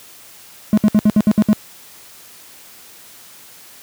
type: tone bursts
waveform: triangle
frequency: 211.8 Hz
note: G#3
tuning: 34 cents sharp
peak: -6 dBFS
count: 8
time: 0.73-1.53 s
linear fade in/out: 0 ms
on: 44 ms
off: 64 ms
effects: white hiss -42 dBFS RMS until 3.82 s + high-pass 80 Hz 12 dB/octave